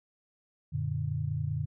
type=chord; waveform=sine; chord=Gb augmented; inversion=none; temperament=equal with one note detuned; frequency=91.7 / 116.54 / 146.83 Hz; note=Gb2 / Bb2 / D3; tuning=-15 / 0 / 0 cents; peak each=-35 / -34 / -32 dBFS; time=0.72-1.66 s; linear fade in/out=20 ms; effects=none